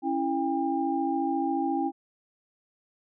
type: tone cluster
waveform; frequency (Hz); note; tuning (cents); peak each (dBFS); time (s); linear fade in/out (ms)
sine; 275.9 / 330.1 / 801; C#4 / E4 / G5; -8 / +2 / +37; -29; 0.02-1.92; 50
effects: none